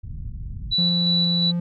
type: low-pass noise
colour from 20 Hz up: pink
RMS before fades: -32 dBFS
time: 0.03-0.75 s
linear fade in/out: 10 ms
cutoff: 150 Hz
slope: 24 dB/octave
type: tone with tremolo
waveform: sine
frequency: 3951 Hz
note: B7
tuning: in tune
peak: -18 dBFS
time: 0.71-1.52 s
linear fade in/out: 20 ms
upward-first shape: square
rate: 2.8 Hz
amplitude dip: 25%
type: tone with pitch glide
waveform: triangle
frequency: 174.61 to 173.2 Hz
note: F3 to F3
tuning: 0 to -14 cents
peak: -19 dBFS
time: 0.78-1.6 s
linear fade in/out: 5 ms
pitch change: -14 cents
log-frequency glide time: 1.04-1.22 s
effects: none